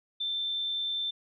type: tone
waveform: sine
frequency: 3555 Hz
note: A7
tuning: 17 cents sharp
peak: -29 dBFS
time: 0.2-1.11 s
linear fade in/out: 10 ms
effects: none